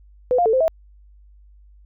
sine tone with pitch steps, 501 / 702 / 443.6 / 520 / 647 Hz, B4 / F5 / A4 / C5 / E5, +25 / +9 / +14 / -11 / -32 cents, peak -14 dBFS, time 0.31-0.68 s, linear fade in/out 0 ms, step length 74 ms, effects added 50 Hz sine -46 dBFS peak until 1.85 s

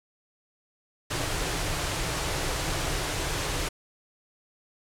pink band-stop noise, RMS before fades -29 dBFS, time 1.1-3.69 s, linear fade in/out 10 ms, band 180 to 270 Hz, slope 96 dB/octave, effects low-pass 10000 Hz 12 dB/octave

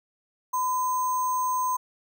sine tone with sample-and-hold, 1010 Hz, B5, 39 cents sharp, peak -23 dBFS, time 0.53-1.77 s, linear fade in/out 10 ms, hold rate 7350 Hz, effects none

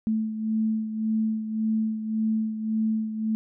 sine beating tone pair, 219 / 220.8 Hz, A3 / A3, -8 / +6 cents, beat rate 1.8 Hz, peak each -24 / -31 dBFS, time 0.07-3.35 s, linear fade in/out 0 ms, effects none

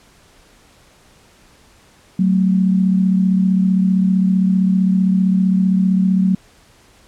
sine tone pair together, 186.9 / 222.3 Hz, F#3 / A3, +18 / +18 cents, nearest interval minor third, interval 300 cents, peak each -12 / -20 dBFS, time 2.19-6.35 s, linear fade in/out 5 ms, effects pink hiss -50 dBFS RMS until 7.07 s + low-pass 10000 Hz 12 dB/octave

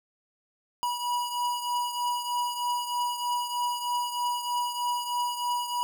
square beating tone pair, 970 / 973.2 Hz, B5 / B5, -31 / -26 cents, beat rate 3.2 Hz, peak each -29 / -35 dBFS, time 0.83-5.83 s, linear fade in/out 0 ms, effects none

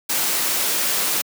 white noise, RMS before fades -21 dBFS, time 0.09-1.22 s, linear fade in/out 10 ms, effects high-pass 200 Hz 12 dB/octave

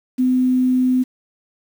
sine tone with quantisation, 254.6 Hz, C4, 47 cents flat, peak -13 dBFS, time 0.18-1.04 s, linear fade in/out 20 ms, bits 7, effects none

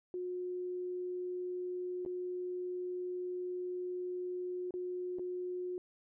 sine tone with dropouts, 361.2 Hz, F#4, 42 cents flat, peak -36 dBFS, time 0.14-5.78 s, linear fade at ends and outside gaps 1 ms, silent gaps 2.051-2.061 / 4.708-4.739 / 5.186-5.194 s, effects none

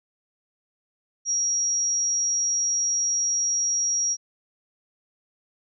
sine tone, 5670 Hz, F8, 25 cents sharp, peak -21 dBFS, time 1.25-4.17 s, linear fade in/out 50 ms, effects none

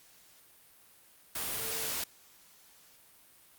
sine tone in noise, 449.8 Hz, A4, 38 cents sharp, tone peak -45 dBFS, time 1.59-1.89 s, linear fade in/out 5 ms, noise white, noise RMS -35 dBFS, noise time 1.35-2.04 s, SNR -13 dB, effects white hiss -60 dBFS RMS until 3.58 s + Opus 48 kbps

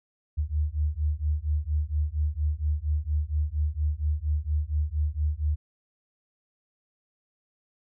sine beating tone pair, 73.42 / 77.72 Hz, D2 / D#2, 0 / -1 cents, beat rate 4.3 Hz, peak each -27 dBFS, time 0.37-5.56 s, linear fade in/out 20 ms, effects none

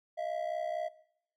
triangle ring-modulated tone, 659.3 Hz, E5, in tune, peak -28 dBFS, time 0.17-0.89 s, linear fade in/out 20 ms, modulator 32.1 Hz, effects noise-tail reverb RT60 0.7 s tail -19 dB re dry

